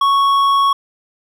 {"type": "tone with hard clipping", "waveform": "triangle", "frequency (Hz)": 1108.7, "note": "C#6", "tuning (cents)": 0, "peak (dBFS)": -12, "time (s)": [0.01, 0.73], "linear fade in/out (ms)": 5, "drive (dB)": 10, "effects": []}